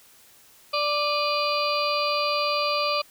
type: harmonic tone with a mistuned harmonic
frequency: 587.3 Hz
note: D5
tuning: in tune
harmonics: 1 / 2 / 4 / 5 / 6 / 7 / 8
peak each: -27 / -26 / -30 / -35 / -39 / -34 / -30 dBFS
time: 0.73-3.02 s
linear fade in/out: 10 ms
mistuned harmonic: 4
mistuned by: +79 cents
effects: white hiss -54 dBFS RMS until 3.1 s